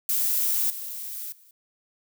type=noise with level steps; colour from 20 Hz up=violet; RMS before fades=-24 / -35 / -55 dBFS; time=0.09-1.51 s; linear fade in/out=2 ms; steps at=0.7 / 1.32 s; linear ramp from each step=2 ms; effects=none